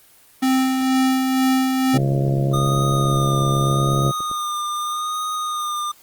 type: tone with tremolo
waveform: square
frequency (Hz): 261.6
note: C4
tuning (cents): 0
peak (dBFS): -15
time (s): 0.42-1.98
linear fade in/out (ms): 10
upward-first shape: sine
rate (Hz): 2.1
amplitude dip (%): 35
type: harmonic tone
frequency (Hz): 68.4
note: C#2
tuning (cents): -23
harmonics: 2 / 3 / 4 / 5 / 6 / 7 / 8 / 9 / 10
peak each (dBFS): -17 / -28 / -35 / -27 / -31 / -36 / -30 / -36 / -32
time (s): 1.93-4.12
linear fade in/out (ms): 20
type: tone with vibrato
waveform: square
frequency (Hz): 1223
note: D#6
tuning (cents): -30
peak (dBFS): -23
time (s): 2.53-5.92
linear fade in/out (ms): 10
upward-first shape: sine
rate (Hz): 0.82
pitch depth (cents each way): 29
type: clicks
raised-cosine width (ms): 2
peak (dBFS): -22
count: 10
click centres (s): 2.839 / 2.99 / 3.221 / 3.397 / 3.716 / 3.953 / 4.025 / 4.065 / 4.205 / 4.314
effects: white hiss -51 dBFS RMS until 6.02 s + Opus 24 kbps